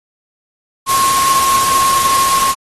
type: tone in noise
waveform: sine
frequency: 1080 Hz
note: C#6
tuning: 45 cents flat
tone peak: -11 dBFS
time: 0.86-2.55 s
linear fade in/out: 50 ms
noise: white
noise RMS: -17 dBFS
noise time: 0.86-2.55 s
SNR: +3 dB
effects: AAC 32 kbps